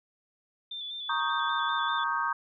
sine tone with vibrato, 3520 Hz, A7, in tune, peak -35 dBFS, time 0.71-2.04 s, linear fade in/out 5 ms, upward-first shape square, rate 5.1 Hz, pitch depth 29 cents each way
sine chord, Eb dominant seventh, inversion second, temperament equal, 932.3 / 1108.7 / 1244.5 / 1568 Hz, Bb5 / Db6 / Eb6 / G6, 0 / 0 / 0 / 0 cents, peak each -32 dBFS, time 1.09-2.33 s, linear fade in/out 5 ms
effects none

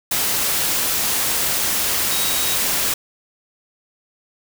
sine tone in noise, 3802 Hz, A#7, 33 cents sharp, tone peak -27 dBFS, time 2.11-2.55 s, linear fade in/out 5 ms, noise white, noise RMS -20 dBFS, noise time 0.11-2.94 s, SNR -10 dB, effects none

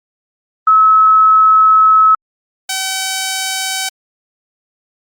sine / 5% pulse tone pair in turn, 1292 / 763.6 Hz, E6 / G5, -35 / -46 cents, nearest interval major sixth, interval 911 cents, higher first, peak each -5 dBFS, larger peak neither, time 0.67-2.15 / 2.69-3.89 s, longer first, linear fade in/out 5 ms, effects Opus 32 kbps

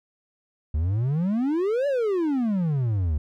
triangle exponential two-way sweep, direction up then down, 71.2 to 585 to 71.2 Hz, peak -19 dBFS, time 0.74-3.18 s, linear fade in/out 5 ms, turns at 1.87 s, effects none

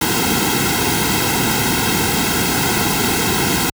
pink noise with comb filter, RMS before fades -17 dBFS, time 0.01-3.7 s, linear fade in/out 5 ms, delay 1.7 ms, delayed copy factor -0.9, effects high-pass 60 Hz 12 dB/octave

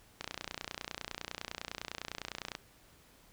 click train, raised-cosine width 0.2 ms, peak -20 dBFS, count 71, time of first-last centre 0.21-2.551 s, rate 29.9 Hz, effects pink hiss -62 dBFS RMS until 3.32 s

